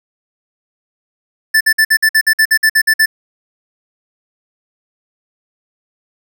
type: tone bursts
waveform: square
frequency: 1760 Hz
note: A6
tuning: in tune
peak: -8 dBFS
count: 13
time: 1.54-3.06 s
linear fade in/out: 10 ms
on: 68 ms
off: 53 ms
effects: none